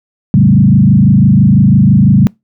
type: tone with frequency modulation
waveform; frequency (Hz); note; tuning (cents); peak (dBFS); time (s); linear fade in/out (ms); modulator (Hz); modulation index
sine; 166; E3; +12; -3; 0.34-2.27; 0; 26; 2.1
effects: noise-tail reverb RT60 0.2 s tail -26 dB re dry